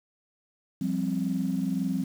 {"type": "chord", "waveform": "sine", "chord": "F suspended second", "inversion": "none", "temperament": "just", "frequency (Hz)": [174.61, 196.44, 261.9], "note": ["F3", "G3", "C4"], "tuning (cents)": [0, 4, 2], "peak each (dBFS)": [-30, -29, -29], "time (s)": [0.81, 2.04], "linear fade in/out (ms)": 5, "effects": ["tanh soft clip ceiling -16 dBFS", "8-bit"]}